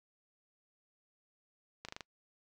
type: slowing click train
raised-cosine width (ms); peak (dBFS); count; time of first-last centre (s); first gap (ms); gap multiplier
0.2; -25; 5; 1.85-2.007; 36; 1.06
effects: noise-tail reverb RT60 0.1 s tail -26 dB re dry